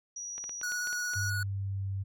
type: tone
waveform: sine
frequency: 5800 Hz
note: F#8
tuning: 35 cents flat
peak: -37 dBFS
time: 0.16-1.3 s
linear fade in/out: 5 ms
type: clicks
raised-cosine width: 0.3 ms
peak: -30 dBFS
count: 8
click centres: 0.38 / 0.44 / 0.494 / 0.614 / 0.72 / 0.872 / 0.929 / 1.136 s
type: tone with vibrato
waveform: square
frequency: 1459 Hz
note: F#6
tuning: 25 cents flat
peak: -33 dBFS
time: 0.63-1.43 s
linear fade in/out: 2 ms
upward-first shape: triangle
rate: 17 Hz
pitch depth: 21 cents each way
type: tone with pitch glide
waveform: sine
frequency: 99 to 97.3 Hz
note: G2 to G2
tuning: +18 to -12 cents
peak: -31 dBFS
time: 1.15-2.04 s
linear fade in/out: 20 ms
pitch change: -30 cents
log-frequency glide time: 1.29-1.88 s
effects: none